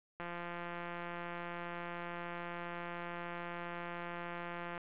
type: click train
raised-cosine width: 0.5 ms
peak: -28 dBFS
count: 793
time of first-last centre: 0.2-4.778 s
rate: 173 Hz
effects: resampled to 8000 Hz + 9-bit